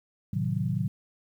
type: chord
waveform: sine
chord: A diminished seventh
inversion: none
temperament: equal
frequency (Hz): 110 / 130.81 / 155.56 / 185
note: A2 / C3 / Eb3 / Gb3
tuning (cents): 0 / 0 / 0 / 0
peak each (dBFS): -31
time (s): 0.33-0.88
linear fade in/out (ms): 5
effects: 10-bit